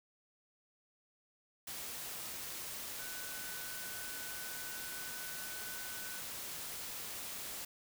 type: tone in noise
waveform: sine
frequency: 1500 Hz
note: F#6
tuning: 23 cents sharp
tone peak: -49 dBFS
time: 2.99-6.2 s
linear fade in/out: 5 ms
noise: white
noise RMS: -44 dBFS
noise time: 1.67-7.65 s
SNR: -8 dB
effects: none